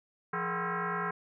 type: tone with frequency modulation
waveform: sine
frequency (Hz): 123.1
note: B2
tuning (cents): -5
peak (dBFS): -30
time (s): 0.33-1.11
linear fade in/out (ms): 5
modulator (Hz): 296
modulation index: 5.5
effects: none